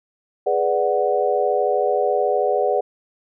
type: chord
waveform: sine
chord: G# half-diminished seventh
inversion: none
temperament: equal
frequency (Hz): 415.3 / 493.9 / 587.3 / 740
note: G#4 / B4 / D5 / F#5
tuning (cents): 0 / 0 / 0 / 0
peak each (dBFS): -22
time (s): 0.46-2.81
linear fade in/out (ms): 10
effects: none